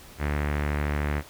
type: tone with low-pass filter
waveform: sawtooth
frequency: 73.42 Hz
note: D2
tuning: in tune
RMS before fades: -27 dBFS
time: 0.18-1.23 s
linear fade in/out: 50 ms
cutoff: 2000 Hz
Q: 2.6
effects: pink hiss -48 dBFS RMS until 1.29 s